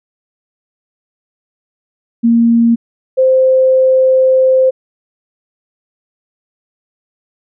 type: tone pair in turn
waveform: sine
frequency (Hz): 232.5 / 521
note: A#3 / C5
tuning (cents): -4 / -7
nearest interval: octave + major second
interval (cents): 1397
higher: second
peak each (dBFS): -6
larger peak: neither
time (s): 2.23-2.76 / 3.17-4.71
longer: second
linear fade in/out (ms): 20
effects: none